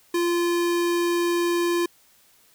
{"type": "tone", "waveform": "square", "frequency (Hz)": 345.7, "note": "F4", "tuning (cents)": -18, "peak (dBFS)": -21, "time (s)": [0.14, 1.86], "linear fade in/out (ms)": 5, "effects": ["white hiss -58 dBFS RMS until 2.54 s"]}